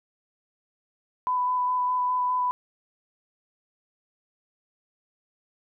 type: tone with vibrato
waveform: sine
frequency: 998 Hz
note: B5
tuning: 18 cents sharp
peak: -22 dBFS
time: 1.27-2.51 s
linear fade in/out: 0 ms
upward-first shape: square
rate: 4.9 Hz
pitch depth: 9 cents each way
effects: none